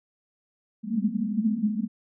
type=band-pass noise; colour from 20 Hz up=white; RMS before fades=-26 dBFS; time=0.83-1.88 s; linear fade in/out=50 ms; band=200 to 230 Hz; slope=96 dB/octave; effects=none